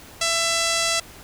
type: tone with low-pass filter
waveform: 5% pulse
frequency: 667 Hz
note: E5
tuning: 20 cents sharp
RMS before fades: -22 dBFS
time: 0.21-1 s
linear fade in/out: 5 ms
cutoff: 9700 Hz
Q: 0.88
effects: pink hiss -44 dBFS RMS until 1.23 s